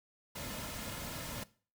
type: noise with comb filter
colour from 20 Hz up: pink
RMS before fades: -42 dBFS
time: 0.35-1.44 s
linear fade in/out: 10 ms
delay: 2.6 ms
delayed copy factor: -0.55
effects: noise-tail reverb RT60 0.4 s tail -19 dB re dry